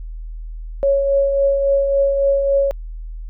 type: tone with tremolo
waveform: sine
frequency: 554.4 Hz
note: C#5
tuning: in tune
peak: -11 dBFS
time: 0.83-2.71 s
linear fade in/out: 0 ms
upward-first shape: triangle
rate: 3.6 Hz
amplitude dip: 45%
effects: added 40 Hz sine -27 dBFS peak until 3.29 s